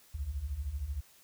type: beating tone pair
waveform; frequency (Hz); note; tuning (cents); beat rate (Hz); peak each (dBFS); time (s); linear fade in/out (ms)
sine; 61.4 / 74.4; B1 / D2; -9 / +23; 13; -39 / -35; 0.14-1.01; 10
effects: white hiss -61 dBFS RMS until 1.23 s